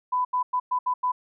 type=tone bursts at uneven times; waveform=sine; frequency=999 Hz; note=B5; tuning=20 cents sharp; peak=-21 dBFS; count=6; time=0.12-0.25 / 0.33-0.43 / 0.53-0.6 / 0.71-0.79 / 0.86-0.94 / 1.03-1.12 s; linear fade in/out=10 ms; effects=none